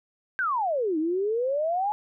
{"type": "exponential two-way sweep", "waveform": "sine", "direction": "down then up", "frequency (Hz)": [1602, 303.8, 855], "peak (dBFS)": -23, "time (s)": [0.39, 1.92], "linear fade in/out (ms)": 0, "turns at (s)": 0.98, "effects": []}